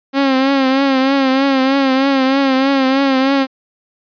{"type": "tone with vibrato", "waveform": "sawtooth", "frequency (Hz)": 269, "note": "C4", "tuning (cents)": 48, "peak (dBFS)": -7, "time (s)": [0.13, 3.47], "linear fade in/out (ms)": 50, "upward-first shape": "triangle", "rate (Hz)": 3.2, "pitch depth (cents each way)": 64, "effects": ["resampled to 11025 Hz"]}